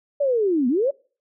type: linear two-way sweep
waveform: sine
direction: down then up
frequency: 587.3 to 233.1 to 587.3 Hz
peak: -17 dBFS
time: 0.2-0.91 s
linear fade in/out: 10 ms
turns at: 0.68 s
effects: noise-tail reverb RT60 0.4 s tail -26 dB re dry